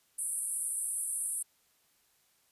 pink band-pass noise, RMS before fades -35 dBFS, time 0.18-1.43 s, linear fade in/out 10 ms, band 8700 to 11000 Hz, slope 96 dB/octave, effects white hiss -70 dBFS RMS until 2.51 s + resampled to 32000 Hz

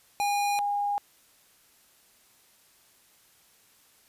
square / sine tone pair in turn, 815 / 815 Hz, G#5 / G#5, -33 / -33 cents, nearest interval unison, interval 0 cents, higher neither, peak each -25 dBFS, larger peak neither, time 0.2-0.59 / 0.59-0.98 s, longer neither, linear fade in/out 0 ms, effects white hiss -61 dBFS RMS until 4.08 s + resampled to 32000 Hz

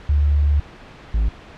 sine / triangle tone pair in turn, 72.9 / 54.61 Hz, D2 / A1, -12 / -12 cents, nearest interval perfect fourth, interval 500 cents, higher first, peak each -13 dBFS, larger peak neither, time 0.09-0.6 / 1.14-1.29 s, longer first, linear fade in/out 5 ms, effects pink hiss -41 dBFS RMS until 1.57 s + low-pass 3000 Hz 12 dB/octave

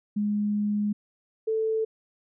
sine tone pair in turn, 207.7 / 441.5 Hz, G#3 / A4, 0 / +6 cents, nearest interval octave + minor second, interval 1306 cents, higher second, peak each -23 dBFS, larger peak neither, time 0.16-0.93 / 1.47-1.85 s, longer first, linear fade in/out 10 ms, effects none

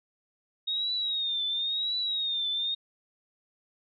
sine tone with vibrato, 3729 Hz, A#7, in tune, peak -27 dBFS, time 0.67-2.75 s, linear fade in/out 10 ms, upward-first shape triangle, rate 0.96 Hz, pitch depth 110 cents each way, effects none

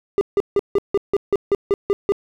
triangle tone bursts, 401.5 Hz, G4, 41 cents sharp, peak -11 dBFS, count 11, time 0.18-2.121 s, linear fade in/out 0 ms, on 31 ms, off 160 ms, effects none

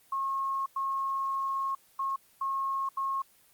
sine tone bursts at uneven times, 1084 Hz, C#6, 39 cents flat, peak -28 dBFS, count 5, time 0.12-0.66 / 0.76-1.75 / 1.99-2.16 / 2.41-2.89 / 2.97-3.22 s, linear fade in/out 5 ms, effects white hiss -62 dBFS RMS until 3.53 s + Opus 24 kbps

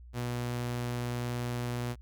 sawtooth tone, 121.4 Hz, B2, 29 cents flat, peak -28 dBFS, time 0.13-1.96 s, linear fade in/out 50 ms, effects added 60 Hz sine -47 dBFS peak until 2.01 s

